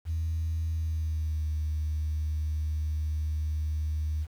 sine tone with pitch glide, 81 to 76.81 Hz, E2 to D#2, -30 to -22 cents, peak -26 dBFS, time 0.05-4.27 s, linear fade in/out 50 ms, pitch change -92 cents, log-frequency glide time 0.7-1.48 s, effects tanh soft clip ceiling -23 dBFS + 9-bit

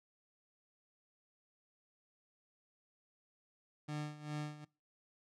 30% pulse tone with tremolo, 150 Hz, D3, 37 cents sharp, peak -35 dBFS, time 3.88-4.65 s, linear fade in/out 10 ms, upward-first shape sine, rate 2.5 Hz, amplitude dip 80%, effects noise-tail reverb RT60 0.3 s tail -22 dB re dry + low-pass 7000 Hz 12 dB/octave

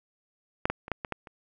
clicks, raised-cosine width 0.5 ms, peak -9 / -13 / -25 / -12 / -18 / -16 / -30 dBFS, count 7, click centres 0.655 / 0.7 / 0.881 / 0.917 / 1.048 / 1.123 / 1.272 s, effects none

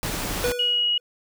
pink noise, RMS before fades -28 dBFS, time 0.03-0.52 s, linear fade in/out 0 ms
square tone with exponential decay, 488.5 Hz, B4, 19 cents flat, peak -20 dBFS, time 0.44-1 s, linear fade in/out 1 ms, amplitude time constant 120 ms
sine tone, 2900 Hz, F#7, 35 cents flat, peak -19 dBFS, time 0.59-0.98 s, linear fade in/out 5 ms
effects none

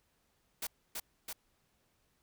white noise with echo, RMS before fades -38 dBFS, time 0.62-0.67 s, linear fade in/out 5 ms, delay 330 ms, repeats 2, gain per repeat -2 dB, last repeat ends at 1.33 s, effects pink hiss -75 dBFS RMS until 2.22 s

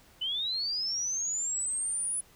sine linear sweep, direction up, 2963 to 10000 Hz, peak -29 dBFS, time 0.21-2.21 s, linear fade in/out 10 ms, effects pink hiss -59 dBFS RMS until 2.35 s

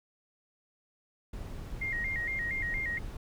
brown noise, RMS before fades -40 dBFS, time 1.33-3.17 s, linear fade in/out 5 ms
sine tone with vibrato, 1995 Hz, B6, 17 cents sharp, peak -31 dBFS, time 1.81-2.99 s, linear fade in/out 10 ms, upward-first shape square, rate 4.3 Hz, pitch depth 99 cents each way
effects none

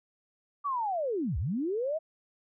sine linear two-way sweep, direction down then up, 1174.7 to 58 to 659 Hz, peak -28 dBFS, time 0.64-1.99 s, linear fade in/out 20 ms, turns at 1.38 s, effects none

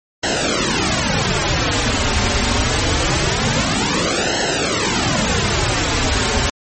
pink noise with flanger, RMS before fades -17 dBFS, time 0.23-6.5 s, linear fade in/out 5 ms, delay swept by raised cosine 0.84 to 6.14 ms, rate 0.24 Hz, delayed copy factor -0.9, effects MP3 32 kbps

